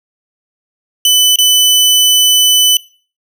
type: tone with dropouts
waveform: sawtooth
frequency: 3000 Hz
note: F#7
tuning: 23 cents sharp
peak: -3 dBFS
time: 1.05-2.77 s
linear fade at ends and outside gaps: 2 ms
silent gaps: 1.359-1.386 s
effects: noise-tail reverb RT60 0.4 s tail -21 dB re dry